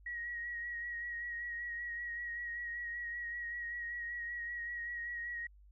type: tone with vibrato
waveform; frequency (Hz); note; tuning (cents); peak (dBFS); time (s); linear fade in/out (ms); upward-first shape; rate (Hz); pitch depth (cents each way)
sine; 1900; A#6; +33; -38; 0.06-5.47; 5; sine; 5.2; 28
effects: added 50 Hz sine -57 dBFS peak until 5.71 s